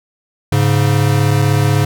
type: tone pair together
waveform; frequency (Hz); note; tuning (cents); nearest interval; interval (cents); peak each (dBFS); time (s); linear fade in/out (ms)
square; 103.83 / 139.92; G#2 / C#3; 0 / +17; perfect fourth; 517; -14; 0.52-1.85; 5
effects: none